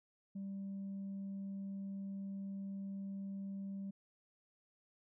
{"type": "tone", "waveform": "sine", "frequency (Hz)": 196, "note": "G3", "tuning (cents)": 0, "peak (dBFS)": -39, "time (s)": [0.35, 3.91], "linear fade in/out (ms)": 10, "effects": ["tanh soft clip ceiling -39 dBFS"]}